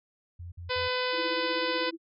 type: tone bursts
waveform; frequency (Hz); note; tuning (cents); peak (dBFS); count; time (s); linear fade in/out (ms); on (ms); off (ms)
sine; 87; F2; -6; -38; 3; 0.39-0.884; 10; 130; 52
type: harmonic tone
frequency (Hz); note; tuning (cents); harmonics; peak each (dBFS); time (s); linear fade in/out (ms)
503; B4; +32; 1 / 2 / 3 / 4 / 5 / 6 / 7 / 8 / 9 / 10; -31 / -34 / -36 / -37 / -38 / -39 / -39 / -40 / -41 / -41; 0.69-1.91; 20
type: tone with tremolo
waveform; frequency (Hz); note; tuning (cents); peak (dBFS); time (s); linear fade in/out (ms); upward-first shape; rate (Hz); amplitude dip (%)
sine; 330.5; E4; +5; -31; 1.12-1.98; 50; sine; 16; 90
effects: none